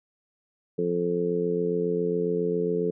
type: harmonic tone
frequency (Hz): 87.31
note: F2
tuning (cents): 0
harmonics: 2 / 3 / 4 / 5 / 6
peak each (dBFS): -30 / -35 / -32 / -25 / -38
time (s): 0.78-2.91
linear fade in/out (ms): 10
effects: none